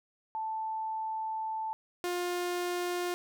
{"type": "tone pair in turn", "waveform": ["sine", "sawtooth"], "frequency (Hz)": [880, 354.3], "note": ["A5", "F4"], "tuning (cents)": [0, 25], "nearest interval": "octave + major third", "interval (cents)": 1575, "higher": "first", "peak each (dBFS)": [-32, -27], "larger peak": "second", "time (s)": [[0.35, 1.73], [2.04, 3.14]], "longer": "first", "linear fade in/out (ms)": 0, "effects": []}